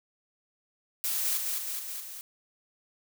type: noise with echo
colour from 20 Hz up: blue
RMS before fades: -30 dBFS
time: 1.04-1.37 s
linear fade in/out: 0 ms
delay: 210 ms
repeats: 4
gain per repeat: -3 dB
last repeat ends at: 2.21 s
effects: none